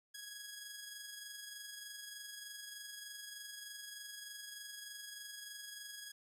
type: tone with amplitude modulation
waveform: 10% pulse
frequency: 1661.2 Hz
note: G#6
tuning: in tune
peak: -37 dBFS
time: 0.14-6.12 s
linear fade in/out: 10 ms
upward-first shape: sine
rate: 23.3 Hz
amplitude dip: 40%
effects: none